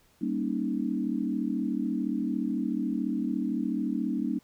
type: chord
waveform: sine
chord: Eb dominant seventh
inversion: first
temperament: equal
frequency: 196 / 233.1 / 277.2 / 311.1 Hz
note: G3 / Bb3 / Db4 / Eb4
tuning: 0 / 0 / 0 / 0 cents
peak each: -33 / -31 / -32 / -33 dBFS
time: 0.21-4.39 s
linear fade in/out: 10 ms
effects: pink hiss -64 dBFS RMS until 4.43 s